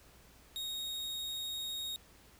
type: tone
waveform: 40% pulse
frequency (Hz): 3748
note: A#7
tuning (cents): +9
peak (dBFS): -36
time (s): 0.56-1.96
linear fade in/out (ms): 0
effects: added 60 Hz sine -64 dBFS peak until 2.39 s + pink hiss -61 dBFS RMS until 2.39 s